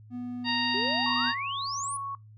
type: tone with pitch glide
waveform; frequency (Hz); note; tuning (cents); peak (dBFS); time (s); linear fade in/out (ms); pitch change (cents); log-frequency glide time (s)
triangle; 245.7 to 247.8; B3 to B3; -9 to +6; -31; 0.1-1.33; 50; +15; 0.57-0.65
type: harmonic tone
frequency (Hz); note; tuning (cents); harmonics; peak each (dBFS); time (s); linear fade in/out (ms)
931; A#5; -2; 1 / 2 / 3 / 4 / 5; -32 / -32 / -32 / -32 / -32; 0.44-1.35; 50
type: exponential sweep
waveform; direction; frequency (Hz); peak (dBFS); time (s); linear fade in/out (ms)
sine; up; 370 to 10200; -33; 0.74-1.97; 5
type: tone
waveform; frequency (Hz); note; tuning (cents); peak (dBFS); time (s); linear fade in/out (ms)
sine; 1108; C#6; -1; -32; 1.06-2.15; 2
effects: noise-tail reverb RT60 0.2 s tail -24 dB re dry + added 107 Hz sine -48 dBFS peak until 2.37 s